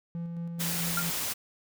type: tone with tremolo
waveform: triangle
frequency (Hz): 169.4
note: E3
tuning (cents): +48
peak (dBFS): -30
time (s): 0.15-1.1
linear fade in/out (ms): 0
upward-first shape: square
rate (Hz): 4.6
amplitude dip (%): 25
type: noise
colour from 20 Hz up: white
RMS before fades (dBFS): -32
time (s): 0.59-1.34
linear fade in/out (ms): 20
type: tone with exponential decay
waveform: sine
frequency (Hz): 1396.9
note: F6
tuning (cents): 0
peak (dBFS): -24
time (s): 0.97-1.09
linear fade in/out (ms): 5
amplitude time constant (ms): 26
effects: none